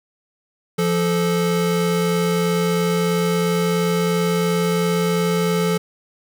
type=tone pair together; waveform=square; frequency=172.79 / 435.4 Hz; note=F3 / A4; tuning=-18 / -18 cents; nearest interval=octave + major third; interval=1600 cents; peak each=-20 / -21 dBFS; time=0.78-5.78 s; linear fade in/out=10 ms; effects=none